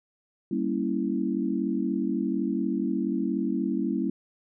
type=chord; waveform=sine; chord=G diminished seventh; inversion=none; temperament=equal; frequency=196 / 233.1 / 277.2 / 329.6 Hz; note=G3 / Bb3 / Db4 / Fb4; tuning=0 / 0 / 0 / 0 cents; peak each=-30 dBFS; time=0.51-4.1 s; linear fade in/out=5 ms; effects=none